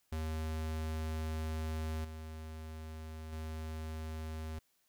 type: tone with level steps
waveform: square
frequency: 79 Hz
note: D#2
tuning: 27 cents sharp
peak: -36 / -44 / -40 dBFS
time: 0.12-4.59 s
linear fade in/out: 5 ms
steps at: 2.04 / 3.32 s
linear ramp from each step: 10 ms
effects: white hiss -75 dBFS RMS until 4.88 s